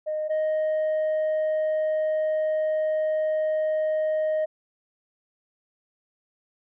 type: tone pair in turn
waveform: sine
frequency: 616 / 622.1 Hz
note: D#5 / D#5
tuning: -17 / 0 cents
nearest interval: unison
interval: 17 cents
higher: second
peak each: -24 / -19 dBFS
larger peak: second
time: 0.06-0.29 / 0.29-4.46 s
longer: second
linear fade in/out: 20 ms
effects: tanh soft clip ceiling -21 dBFS